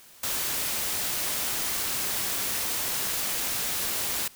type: noise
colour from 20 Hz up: white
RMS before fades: -29 dBFS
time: 0.23-4.28 s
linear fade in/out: 5 ms
effects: white hiss -52 dBFS RMS until 4.35 s